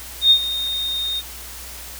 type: tone with ADSR envelope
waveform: sine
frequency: 3685 Hz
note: A#7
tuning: 21 cents flat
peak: -7 dBFS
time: 0.21-1.22 s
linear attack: 97 ms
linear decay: 77 ms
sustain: -14 dB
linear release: 36 ms
effects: added 60 Hz sine -40 dBFS peak until 1.99 s + white hiss -36 dBFS RMS until 1.99 s